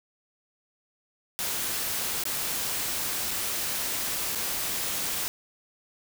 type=noise with dropouts; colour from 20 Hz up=white; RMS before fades=-30 dBFS; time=1.39-5.28 s; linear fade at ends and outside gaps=0 ms; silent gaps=2.237-2.254 / 3.308-3.312 / 4.35-4.356 s; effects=none